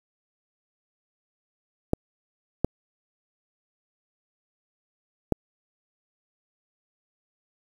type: clicks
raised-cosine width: 2 ms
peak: -7 dBFS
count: 3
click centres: 1.934 / 2.646 / 5.323 s
effects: 7-bit